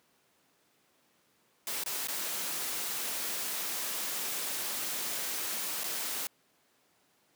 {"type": "noise with dropouts", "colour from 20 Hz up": "white", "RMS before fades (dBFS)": -35, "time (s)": [1.67, 6.27], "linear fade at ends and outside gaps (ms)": 1, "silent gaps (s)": [[1.837, 1.861], [2.072, 2.084], [5.835, 5.841]], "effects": ["pink hiss -69 dBFS RMS until 7.35 s", "high-pass 200 Hz 12 dB/octave"]}